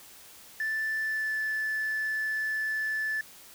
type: tone with pitch glide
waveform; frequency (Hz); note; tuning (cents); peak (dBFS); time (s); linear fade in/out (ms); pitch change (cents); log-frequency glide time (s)
sine; 1760 to 1743.8; A6 to A6; 0 to -16; -26; 0.6-3.21; 2; -16; 1-1.36
effects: tanh soft clip ceiling -25 dBFS + white hiss -51 dBFS RMS until 3.54 s